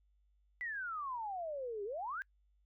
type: exponential two-way sweep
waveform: sine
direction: down then up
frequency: 2007 to 392 to 1657 Hz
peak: -38 dBFS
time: 0.61-2.22 s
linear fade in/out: 0 ms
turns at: 1.84 s
effects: noise-tail reverb RT60 0.1 s tail -24 dB re dry + added 50 Hz sine -69 dBFS peak until 2.65 s